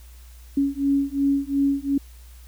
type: beating tone pair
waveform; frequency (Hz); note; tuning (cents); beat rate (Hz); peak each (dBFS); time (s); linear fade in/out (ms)
sine; 277.2 / 280; C#4 / C#4; 0 / +18; 2.8; -22; 0.57-1.98; 5
effects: added 60 Hz sine -42 dBFS peak until 2.47 s + white hiss -54 dBFS RMS until 2.47 s